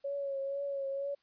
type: tone with vibrato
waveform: sine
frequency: 554.4 Hz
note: C#5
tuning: in tune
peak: -33 dBFS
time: 0.04-1.15 s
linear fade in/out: 10 ms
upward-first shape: triangle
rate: 2.1 Hz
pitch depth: 38 cents each way
effects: white hiss -74 dBFS RMS until 1.22 s + resampled to 11025 Hz